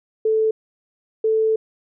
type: tone pair in turn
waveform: sine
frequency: 438.8 / 440.3 Hz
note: A4 / A4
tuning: -5 / +1 cents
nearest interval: unison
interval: 6 cents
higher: second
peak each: -15 dBFS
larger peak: neither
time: 0.25-0.51 / 1.24-1.56 s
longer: second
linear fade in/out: 5 ms
effects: none